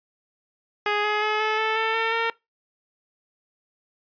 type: tone with pitch steps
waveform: 10% pulse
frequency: 415.4 / 421.2 / 427.1 / 433 / 439.1 / 445.2 / 451.4 / 457.7 Hz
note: G#4 / G#4 / G#4 / A4 / A4 / A4 / A4 / A#4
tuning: 0 / +24 / +48 / -28 / -4 / +20 / +44 / -32 cents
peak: -13 dBFS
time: 0.86-2.3 s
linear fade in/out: 2 ms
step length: 180 ms
effects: noise-tail reverb RT60 0.2 s tail -21 dB re dry + resampled to 11025 Hz